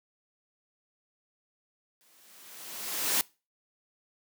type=noise with exponential growth; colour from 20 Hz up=white; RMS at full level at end=-25 dBFS; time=2.01-3.21 s; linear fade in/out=0 ms; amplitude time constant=260 ms; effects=noise-tail reverb RT60 0.3 s tail -23 dB re dry + high-pass 200 Hz 12 dB/octave